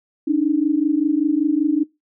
sine tone pair together, 285.9 / 311.1 Hz, D4 / D#4, -46 / 0 cents, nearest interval minor second, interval 146 cents, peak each -18 dBFS, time 0.27-1.84 s, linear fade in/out 10 ms, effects noise-tail reverb RT60 0.2 s tail -20 dB re dry

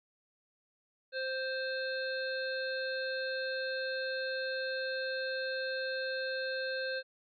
harmonic tone, 524 Hz, C5, 2 cents sharp, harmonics 1 / 3 / 5 / 7 / 8, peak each -36 / -37 / -48 / -48 / -43 dBFS, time 1.12-7.03 s, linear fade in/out 50 ms, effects none

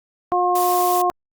harmonic tone, 357.8 Hz, F4, 42 cents sharp, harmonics 1 / 2 / 3, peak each -22 / -18 / -21 dBFS, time 0.32-1.1 s, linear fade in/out 0 ms
blue noise, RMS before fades -27 dBFS, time 0.55-1.02 s, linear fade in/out 5 ms
effects Opus 48 kbps

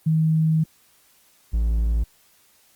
sine / triangle tone pair in turn, 158.7 / 56 Hz, D#3 / A1, +35 / +31 cents, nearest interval octave + tritone, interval 1804 cents, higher first, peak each -16 dBFS, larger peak neither, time 0.06-0.64 / 1.53-2.04 s, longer first, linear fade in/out 10 ms, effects white hiss -58 dBFS RMS until 2.75 s + Opus 32 kbps

